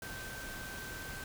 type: tone in noise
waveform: sine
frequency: 1553 Hz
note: G6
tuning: 17 cents flat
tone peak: -45 dBFS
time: 0.02-1.24 s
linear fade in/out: 2 ms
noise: pink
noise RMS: -45 dBFS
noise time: 0.02-1.24 s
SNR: -3 dB
effects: none